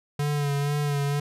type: tone with vibrato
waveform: square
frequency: 144.3 Hz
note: D3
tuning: 30 cents flat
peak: -24 dBFS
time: 0.19-1.2 s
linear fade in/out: 5 ms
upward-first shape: sine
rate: 2.1 Hz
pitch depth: 33 cents each way
effects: resampled to 32000 Hz